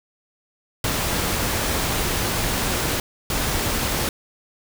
pink noise bursts at uneven times, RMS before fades -23 dBFS, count 2, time 0.84-3 / 3.3-4.09 s, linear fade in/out 2 ms, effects none

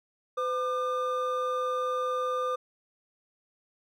triangle tone pair together, 507.3 / 1203 Hz, B4 / D6, +46 / +41 cents, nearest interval octave + minor third, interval 1495 cents, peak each -28 dBFS, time 0.37-2.56 s, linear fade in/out 10 ms, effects none

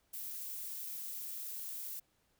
violet noise, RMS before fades -43 dBFS, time 0.13-2 s, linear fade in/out 10 ms, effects pink hiss -75 dBFS RMS until 2.39 s

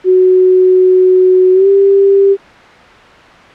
sine tone with pitch glide, 370 to 394.3 Hz, F#4 to G4, 0 to +10 cents, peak -4 dBFS, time 0.04-2.37 s, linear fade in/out 50 ms, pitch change +110 cents, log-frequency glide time 1.53-1.68 s, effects white hiss -36 dBFS RMS until 3.54 s + low-pass 2000 Hz 12 dB/octave

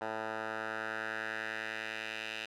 10% pulse tone with band-pass filter sweep, 110 Hz, A2, in tune, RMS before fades -39 dBFS, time 0.01-2.46 s, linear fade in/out 10 ms, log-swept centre 1000 to 2700 Hz, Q 2.3, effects none

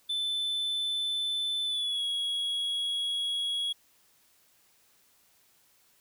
triangle tone with pitch glide, 3520 to 3328 Hz, A7 to G#7, 0 to +3 cents, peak -27 dBFS, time 0.09-3.73 s, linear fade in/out 10 ms, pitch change -97 cents, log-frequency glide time 1.65-2.03 s, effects white hiss -65 dBFS RMS until 6 s

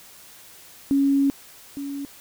sine tone pair in turn, 277.2 / 280.7 Hz, C#4 / C#4, 0 / +22 cents, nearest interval unison, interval 22 cents, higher second, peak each -16 / -28 dBFS, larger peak first, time 0.91-1.3 / 1.77-2.05 s, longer first, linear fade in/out 0 ms, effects white hiss -47 dBFS RMS until 2.2 s

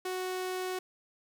sawtooth tone, 369.6 Hz, F#4, 2 cents flat, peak -29 dBFS, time 0.05-0.79 s, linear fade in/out 5 ms, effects 10-bit

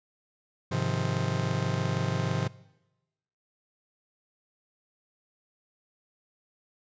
45% pulse chord, F minor seventh, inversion first, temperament just, 104.77 / 130.96 / 157.15 / 174.61 Hz, Ab2 / C3 / Eb3 / F3, +16 / +2 / +18 / 0 cents, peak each -33 / -30 / -34 / -33 dBFS, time 0.71-2.48 s, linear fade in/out 10 ms, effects noise-tail reverb RT60 1.0 s tail -21 dB re dry + resampled to 16000 Hz

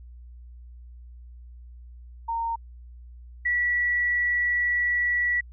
sine tone pair in turn, 920 / 1945.6 Hz, A#5 / B6, -23 / -26 cents, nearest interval octave + minor second, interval 1297 cents, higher second, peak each -25 / -21 dBFS, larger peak second, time 2.28-2.56 / 3.45-5.41 s, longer second, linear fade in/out 10 ms, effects added 60 Hz sine -42 dBFS peak until 5.52 s

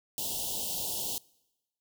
white band-stop noise, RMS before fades -34 dBFS, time 0.18-1.18 s, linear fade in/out 0 ms, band 940 to 2800 Hz, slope 96 dB/octave, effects noise-tail reverb RT60 1.0 s tail -25 dB re dry

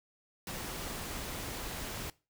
pink noise, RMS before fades -40 dBFS, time 0.47-2.1 s, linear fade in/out 2 ms, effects noise-tail reverb RT60 0.3 s tail -21 dB re dry

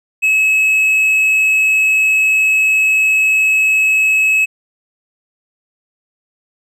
triangle tone, 2577 Hz, E7, 40 cents flat, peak -8 dBFS, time 0.22-4.46 s, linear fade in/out 20 ms, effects none

